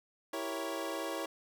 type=chord; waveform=25% pulse; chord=E diminished seventh; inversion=none; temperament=equal; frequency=329.6 / 392 / 466.2 / 554.4 Hz; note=E4 / G4 / Bb4 / Db5; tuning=0 / 0 / 0 / 0 cents; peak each=-36 / -40 / -40 / -36 dBFS; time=0.33-1.26 s; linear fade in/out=5 ms; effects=none